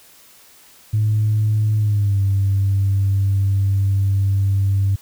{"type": "tone with pitch glide", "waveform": "sine", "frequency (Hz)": [107.1, 98.21], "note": ["A2", "G2"], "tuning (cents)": [-46, 4], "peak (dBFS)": -13, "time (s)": [0.93, 4.96], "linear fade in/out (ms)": 10, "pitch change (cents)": -150, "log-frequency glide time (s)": [1.77, 2.2], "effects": ["tanh soft clip ceiling -10 dBFS", "white hiss -48 dBFS RMS until 5.01 s"]}